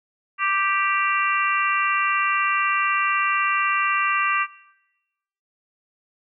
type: harmonic tone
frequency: 392 Hz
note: G4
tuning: in tune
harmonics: 3 / 4 / 5 / 6 / 7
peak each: -22 / -28 / -26 / -29 / -26 dBFS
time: 0.38-4.47 s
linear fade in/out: 50 ms
effects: noise-tail reverb RT60 1.0 s tail -20 dB re dry